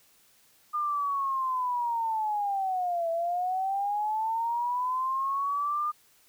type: linear two-way sweep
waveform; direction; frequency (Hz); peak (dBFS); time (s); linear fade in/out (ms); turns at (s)
sine; down then up; 1214 to 660 to 1214; -26; 0.73-5.92; 20; 3.1
effects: white hiss -62 dBFS RMS until 6.28 s